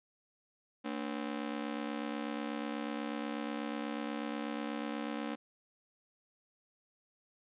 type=ring-modulated tone; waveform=sawtooth; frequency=260.1 Hz; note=C4; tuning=10 cents flat; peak=-29 dBFS; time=0.84-5.36 s; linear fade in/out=20 ms; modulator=34.1 Hz; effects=resampled to 8000 Hz